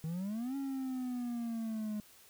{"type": "exponential two-way sweep", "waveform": "triangle", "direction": "up then down", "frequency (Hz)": [155.56, 277.2, 209.3], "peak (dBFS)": -33, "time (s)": [0.04, 2], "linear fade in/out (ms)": 0, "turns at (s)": 0.56, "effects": ["white hiss -60 dBFS RMS until 2.29 s"]}